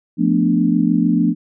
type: chord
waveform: sine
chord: B half-diminished seventh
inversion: second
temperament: equal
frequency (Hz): 174.61 / 220 / 246.9 / 293.7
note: F3 / A3 / B3 / D4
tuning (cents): 0 / 0 / 0 / 0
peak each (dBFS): -18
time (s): 0.17-1.35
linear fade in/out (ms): 50
effects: none